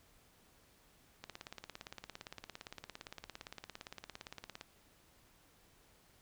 click train, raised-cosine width 0.2 ms, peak -28 dBFS, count 60, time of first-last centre 1.24-4.611 s, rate 17.5 Hz, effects pink hiss -67 dBFS RMS until 6.21 s

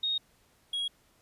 sine / triangle tone pair in turn, 3729 / 3303 Hz, A#7 / G#7, 0 / -10 cents, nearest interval major second, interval 210 cents, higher first, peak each -27 / -28 dBFS, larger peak first, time 0.03-0.18 / 0.73-0.88 s, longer neither, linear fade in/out 5 ms, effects pink hiss -66 dBFS RMS until 1.21 s + resampled to 32000 Hz

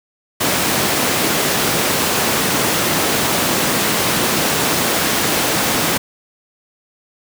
pink high-pass noise, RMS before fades -17 dBFS, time 0.4-5.98 s, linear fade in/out 10 ms, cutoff 170 Hz, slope 12 dB/octave, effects none

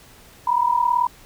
sine tone pair together, 949.4 / 987.8 Hz, A#5 / B5, +31 / 0 cents, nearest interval minor second, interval 69 cents, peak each -19 dBFS, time 0.47-1.07 s, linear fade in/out 5 ms, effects pink hiss -48 dBFS RMS until 1.25 s

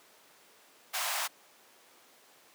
pink high-pass noise, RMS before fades -33 dBFS, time 0.93-1.28 s, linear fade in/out 20 ms, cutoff 650 Hz, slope 48 dB/octave, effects pink hiss -59 dBFS RMS until 2.54 s + high-pass 400 Hz 12 dB/octave

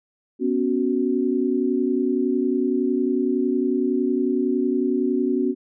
sine chord, B suspended second, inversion none, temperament just, 246.9 / 277.8 / 370.4 Hz, B3 / C#4 / F#4, 0 / +4 / +2 cents, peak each -23 dBFS, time 0.39-5.55 s, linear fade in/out 50 ms, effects none

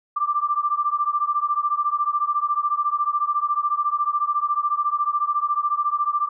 sine beating tone pair, 1174.7 / 1188.7 Hz, D6 / D6, 0 / +21 cents, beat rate 14 Hz, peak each -22 / -23 dBFS, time 0.16-6.29 s, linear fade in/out 10 ms, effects none

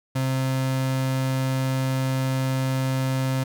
35% pulse tone, 131.8 Hz, C3, 13 cents sharp, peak -20 dBFS, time 0.15-3.44 s, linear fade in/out 10 ms, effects none

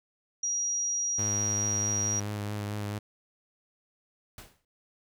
sine tone, 5740 Hz, F8, 47 cents sharp, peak -27 dBFS, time 0.43-2.2 s, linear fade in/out 5 ms
sawtooth tone with vibrato, 103.7 Hz, G#2, 2 cents flat, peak -28 dBFS, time 1.18-2.99 s, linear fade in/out 10 ms, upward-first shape sine, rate 4.6 Hz, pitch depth 21 cents each way
pink noise with exponential decay, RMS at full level -42 dBFS, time 4.38-4.65 s, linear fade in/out 2 ms, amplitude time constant 57 ms
effects none

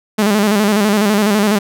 sawtooth tone with vibrato, 207.7 Hz, G#3, in tune, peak -7 dBFS, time 0.18-1.59 s, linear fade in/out 10 ms, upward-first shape square, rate 12 Hz, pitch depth 63 cents each way, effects none

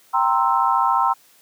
sine chord, C dominant seventh, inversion second, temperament equal, 784 / 932.3 / 1046.5 / 1318.5 Hz, G5 / Bb5 / C6 / E6, 0 / 0 / 0 / 0 cents, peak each -22 / -20 / -20 / -22 dBFS, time 0.13-1.14 s, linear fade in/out 20 ms, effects white hiss -54 dBFS RMS until 1.41 s + high-pass 150 Hz 12 dB/octave

